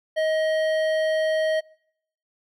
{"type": "tone with hard clipping", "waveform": "sine", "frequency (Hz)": 630, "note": "D#5", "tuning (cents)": 21, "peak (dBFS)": -22, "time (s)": [0.16, 1.61], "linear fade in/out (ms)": 20, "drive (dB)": 11, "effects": ["noise-tail reverb RT60 0.7 s tail -25 dB re dry"]}